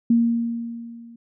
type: tone with level ramp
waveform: sine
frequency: 233.1 Hz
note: A#3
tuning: in tune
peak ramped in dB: -12 to -41 dBFS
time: 0.1-1.16 s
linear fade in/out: 5 ms
effects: none